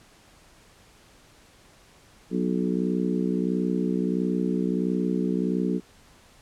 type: harmonic tone with a mistuned harmonic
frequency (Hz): 61.5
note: B1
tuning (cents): -7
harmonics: 3 / 4 / 5 / 6 / 7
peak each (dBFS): -26 / -28 / -30 / -32 / -33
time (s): 2.3-5.81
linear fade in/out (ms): 50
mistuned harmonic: 7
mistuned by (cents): +17
effects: pink hiss -55 dBFS RMS until 6.41 s + low-pass 10000 Hz 12 dB/octave